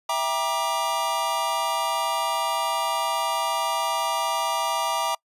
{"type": "chord", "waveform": "square", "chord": "E half-diminished seventh", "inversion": "none", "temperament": "just", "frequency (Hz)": [659.3, 791.1, 949.3, 1186.7], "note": ["E5", "G5", "Bb5", "D6"], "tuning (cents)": [0, 16, 31, 18], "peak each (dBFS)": [-31, -31, -27, -29], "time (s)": [0.09, 5.15], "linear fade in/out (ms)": 5, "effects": ["noise-tail reverb RT60 0.1 s tail -26 dB re dry", "resampled to 32000 Hz"]}